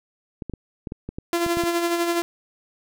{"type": "clicks", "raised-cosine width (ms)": 3, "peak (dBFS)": -18, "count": 10, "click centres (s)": [0.422, 0.497, 0.537, 0.872, 0.921, 1.09, 1.185, 1.464, 1.571, 1.637]}
{"type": "tone with tremolo", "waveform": "sawtooth", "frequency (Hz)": 342, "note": "F4", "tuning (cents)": -36, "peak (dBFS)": -15, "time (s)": [1.33, 2.22], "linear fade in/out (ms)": 0, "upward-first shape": "sine", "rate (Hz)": 12, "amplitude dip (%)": 45}
{"effects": []}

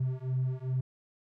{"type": "beating tone pair", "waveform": "triangle", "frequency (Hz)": [127.9, 130.4], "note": ["C3", "C3"], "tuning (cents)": [-39, -5], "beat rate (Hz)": 2.5, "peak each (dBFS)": [-29, -29], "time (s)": [0, 0.81], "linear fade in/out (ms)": 10, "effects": ["tanh soft clip ceiling -22 dBFS"]}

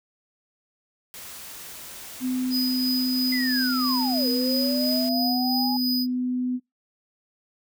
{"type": "noise", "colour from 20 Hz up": "white", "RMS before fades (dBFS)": -40, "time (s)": [1.14, 5.09], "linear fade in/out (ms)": 0}
{"type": "tone with pitch glide", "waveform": "sine", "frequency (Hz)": [254.8, 250.7], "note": ["C4", "B3"], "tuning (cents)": [-46, 26], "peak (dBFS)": -23, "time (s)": [2.2, 6.6], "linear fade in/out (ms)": 50, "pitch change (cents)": -28, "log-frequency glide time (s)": [4.21, 5.4]}
{"type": "tone with tremolo", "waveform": "square", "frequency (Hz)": 4978, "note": "D#8", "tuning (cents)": 0, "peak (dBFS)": -24, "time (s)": [2.5, 6.07], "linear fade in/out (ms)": 50, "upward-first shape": "sine", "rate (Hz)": 3, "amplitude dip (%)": 35}
{"type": "linear two-way sweep", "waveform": "sine", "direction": "down then up", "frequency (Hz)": [2063, 466.2, 840], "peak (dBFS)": -28, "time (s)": [3.32, 5.77], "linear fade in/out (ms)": 5, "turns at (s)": 4.28}
{"effects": ["noise-tail reverb RT60 0.2 s tail -24 dB re dry"]}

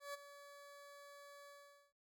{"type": "tone with ADSR envelope", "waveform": "20% pulse", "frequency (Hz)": 570, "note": "C#5", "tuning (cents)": 48, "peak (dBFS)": -38, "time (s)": [0, 1.93], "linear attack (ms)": 140, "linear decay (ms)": 18, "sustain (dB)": -13, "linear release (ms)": 450, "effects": []}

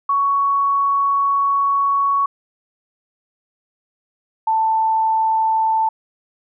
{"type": "tone pair in turn", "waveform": "sine", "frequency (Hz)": [1116, 885.8], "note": ["C#6", "A5"], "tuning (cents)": [11, 11], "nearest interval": "major third", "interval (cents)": 400, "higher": "first", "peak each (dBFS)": -14, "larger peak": "neither", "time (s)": [[0.09, 2.26], [4.47, 5.89]], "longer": "first", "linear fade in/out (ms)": 5, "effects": []}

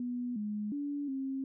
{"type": "tone with pitch steps", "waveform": "sine", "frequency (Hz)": [245.1, 209.5, 287.1, 268.2], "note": ["B3", "G#3", "D4", "C4"], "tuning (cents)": [-13, 15, -39, 43], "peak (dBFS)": -33, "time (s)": [0, 1.44], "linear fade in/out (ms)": 2, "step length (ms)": 360, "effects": []}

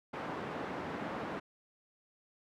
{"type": "band-pass noise", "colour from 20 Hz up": "pink", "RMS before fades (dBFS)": -40, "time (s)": [0.13, 1.4], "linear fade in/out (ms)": 10, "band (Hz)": [210, 1500], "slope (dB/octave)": 12, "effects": []}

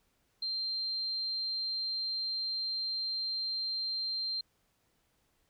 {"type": "tone", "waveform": "sine", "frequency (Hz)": 4160, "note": "C8", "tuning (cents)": -11, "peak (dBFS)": -32, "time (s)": [0.42, 4.41], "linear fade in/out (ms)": 5, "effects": ["pink hiss -74 dBFS RMS until 5.49 s"]}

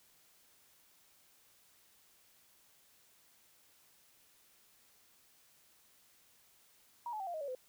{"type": "tone with pitch steps", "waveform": "sine", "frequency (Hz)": [951, 857.1, 772.5, 696.2, 627.4, 565.5, 509.6], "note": ["A#5", "A5", "G5", "F5", "D#5", "C#5", "C5"], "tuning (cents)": [34, -46, -26, -6, 14, 34, -46], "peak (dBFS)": -38, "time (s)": [7.06, 7.55], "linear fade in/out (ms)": 2, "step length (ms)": 70, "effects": ["white hiss -67 dBFS RMS until 7.68 s"]}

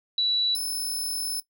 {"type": "tone pair in turn", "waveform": ["sine", "15% pulse"], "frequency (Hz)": [3938, 5257], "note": ["B7", "E8"], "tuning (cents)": [-6, -6], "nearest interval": "perfect fourth", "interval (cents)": 500, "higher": "second", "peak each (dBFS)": -21, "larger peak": "neither", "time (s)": [[0.18, 0.55], [0.55, 1.4]], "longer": "second", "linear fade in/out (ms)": 2, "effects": ["noise-tail reverb RT60 0.1 s tail -19 dB re dry"]}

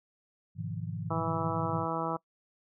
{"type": "chord", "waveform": "sine", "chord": "F half-diminished seventh", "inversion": "first", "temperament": "just", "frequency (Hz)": [104.77, 125.72, 157.15, 174.61], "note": ["Ab2", "Cb3", "Eb3", "F3"], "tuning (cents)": [16, 31, 18, 0], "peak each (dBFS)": [-38, -42, -38, -40], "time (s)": [0.55, 1.87], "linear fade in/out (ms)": 50}
{"type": "harmonic tone", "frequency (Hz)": 163.9, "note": "E3", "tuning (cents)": -10, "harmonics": [1, 2, 3, 4, 5, 6, 7, 8], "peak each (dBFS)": [-38, -38, -38, -38, -38, -38, -38, -38], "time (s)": [1.1, 2.17], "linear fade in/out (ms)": 10}
{"effects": ["noise-tail reverb RT60 0.1 s tail -23 dB re dry"]}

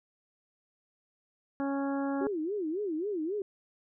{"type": "harmonic tone", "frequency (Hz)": 276.9, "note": "C#4", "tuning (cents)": -2, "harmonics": [1, 2, 3, 4, 5, 6], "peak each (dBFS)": [-30, -37, -39, -44, -45, -48], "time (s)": [1.6, 2.27], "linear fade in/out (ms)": 0}
{"type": "tone with vibrato", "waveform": "sine", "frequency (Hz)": 360, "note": "F#4", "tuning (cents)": -47, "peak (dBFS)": -30, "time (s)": [2.21, 3.42], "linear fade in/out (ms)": 2, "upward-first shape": "sine", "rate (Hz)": 3.7, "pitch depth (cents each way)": 280}
{"effects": []}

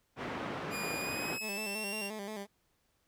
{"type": "band-pass noise", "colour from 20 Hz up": "pink", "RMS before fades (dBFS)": -39, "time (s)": [0.16, 1.39], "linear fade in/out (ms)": 50, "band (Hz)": [180, 2000], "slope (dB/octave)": 12}
{"type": "tone with pitch glide", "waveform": "sawtooth", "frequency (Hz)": [2441, 2756], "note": ["D#7", "F7"], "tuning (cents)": [-34, -24], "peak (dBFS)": -34, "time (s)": [0.7, 2.11], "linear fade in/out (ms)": 50, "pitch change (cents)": 210, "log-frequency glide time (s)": [0.98, 1.92]}
{"type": "tone with vibrato", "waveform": "15% pulse", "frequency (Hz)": 207.7, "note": "G#3", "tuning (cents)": 0, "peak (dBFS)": -33, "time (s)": [1.4, 2.47], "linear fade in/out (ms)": 50, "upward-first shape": "square", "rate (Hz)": 5.7, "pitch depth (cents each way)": 70}
{"effects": ["pink hiss -75 dBFS RMS until 3.07 s"]}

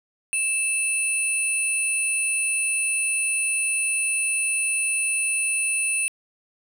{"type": "tone pair together", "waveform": "sine", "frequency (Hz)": [2635, 9390], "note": ["E7", "D9"], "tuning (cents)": [-1, -1], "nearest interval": "octave + minor seventh", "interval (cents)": 2200, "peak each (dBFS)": -22, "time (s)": [0.33, 6.08], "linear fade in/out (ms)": 0, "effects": ["tanh soft clip ceiling -17 dBFS", "8-bit"]}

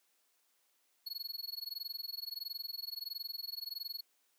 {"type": "tone with amplitude modulation", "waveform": "square", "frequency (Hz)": 4360, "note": "C#8", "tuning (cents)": -29, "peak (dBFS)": -37, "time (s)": [1.06, 4.01], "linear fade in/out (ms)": 10, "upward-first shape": "sine", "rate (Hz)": 21.5, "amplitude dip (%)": 100, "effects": ["white hiss -75 dBFS RMS until 4.38 s", "high-pass 300 Hz 12 dB/octave"]}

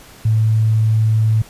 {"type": "tone", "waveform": "sine", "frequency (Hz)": 110, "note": "A2", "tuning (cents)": 0, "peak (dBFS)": -11, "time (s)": [0.25, 1.42], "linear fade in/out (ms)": 5, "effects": ["pink hiss -42 dBFS RMS until 1.49 s", "resampled to 32000 Hz"]}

